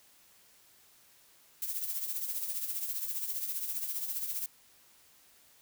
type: noise with tremolo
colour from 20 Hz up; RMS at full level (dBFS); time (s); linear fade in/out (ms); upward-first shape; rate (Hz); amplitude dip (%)
violet; -33; 1.62-4.46; 2; triangle; 15; 65
effects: white hiss -62 dBFS RMS until 5.61 s